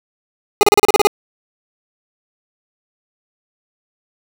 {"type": "tone bursts", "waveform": "25% pulse", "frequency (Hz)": 413, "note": "G#4", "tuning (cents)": -10, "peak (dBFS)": -3, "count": 9, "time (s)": [0.61, 1.071], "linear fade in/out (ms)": 0, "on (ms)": 21, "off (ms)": 34, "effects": []}